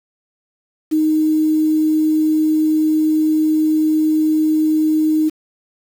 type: tone with quantisation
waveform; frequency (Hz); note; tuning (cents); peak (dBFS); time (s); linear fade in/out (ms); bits
sine; 310.5; D#4; -3; -12; 0.91-5.3; 20; 6
effects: none